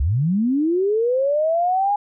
sine linear sweep, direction up, 58.4 to 830.6 Hz, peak -16 dBFS, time 0-1.96 s, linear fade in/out 5 ms, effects none

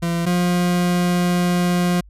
40% pulse tone pair in turn, 170 / 177.08 Hz, F3 / F3, -46 / +24 cents, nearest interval minor second, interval 70 cents, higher second, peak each -18 / -15 dBFS, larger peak second, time 0.02-0.26 / 0.26-2.01 s, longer second, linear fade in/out 10 ms, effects added 50 Hz sine -42 dBFS peak until 2.09 s + resampled to 32000 Hz

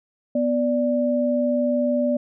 sine tone pair together, 246.9 / 586.7 Hz, B3 / D5, 0 / -2 cents, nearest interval octave + minor third, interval 1498 cents, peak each -21 dBFS, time 0.35-2.17 s, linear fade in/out 5 ms, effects none

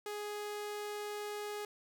sawtooth tone, 416.1 Hz, G#4, 3 cents sharp, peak -35 dBFS, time 0.06-1.65 s, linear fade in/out 2 ms, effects none

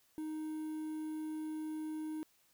triangle tone with quantisation, 311.1 Hz, D#4, in tune, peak -36 dBFS, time 0.18-2.23 s, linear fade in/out 0 ms, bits 10, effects white hiss -71 dBFS RMS until 2.53 s

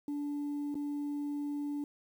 sine tone with dropouts, 290 Hz, D4, 22 cents flat, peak -31 dBFS, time 0.08-1.84 s, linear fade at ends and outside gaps 2 ms, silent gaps 0.744-0.753 s, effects tanh soft clip ceiling -32 dBFS + 10-bit

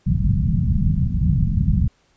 white low-pass noise, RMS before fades -18 dBFS, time 0.06-1.88 s, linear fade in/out 2 ms, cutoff 190 Hz, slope 48 dB/octave, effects pink hiss -61 dBFS RMS until 2.16 s + resampled to 16000 Hz

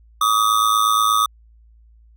square ring-modulated tone, 1200 Hz, D6, 37 cents sharp, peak -12 dBFS, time 0.21-1.26 s, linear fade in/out 5 ms, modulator 54.2 Hz, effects added 56 Hz sine -47 dBFS peak until 2.16 s

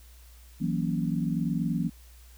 sine chord, F# dominant seventh, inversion third, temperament equal with one note detuned, 164.34 / 185 / 233.1 / 277.2 Hz, E3 / F#3 / A#3 / C#4, -5 / 0 / 0 / 0 cents, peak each -29 / -31 / -31 / -34 dBFS, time 0.6-1.9 s, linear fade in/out 20 ms, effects added 60 Hz sine -49 dBFS peak until 2.37 s + white hiss -58 dBFS RMS until 2.37 s

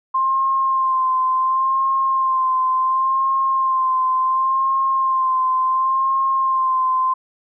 sine tone with vibrato, 1053 Hz, C6, 11 cents sharp, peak -15 dBFS, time 0.14-7.14 s, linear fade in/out 10 ms, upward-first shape sine, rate 0.7 Hz, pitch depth 29 cents each way, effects none

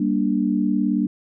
sine chord, G minor, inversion none, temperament just, 196 / 235.2 / 294 Hz, G3 / Bb3 / D4, 0 / +16 / +2 cents, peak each -22 dBFS, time 0-1.07 s, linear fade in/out 5 ms, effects none

